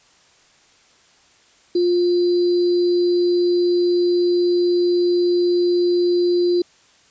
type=tone with sample-and-hold; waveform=sine; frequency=351.9 Hz; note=F4; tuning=13 cents sharp; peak=-14 dBFS; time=1.75-6.62 s; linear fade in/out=5 ms; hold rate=4410 Hz; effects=white hiss -54 dBFS RMS until 7.1 s + resampled to 16000 Hz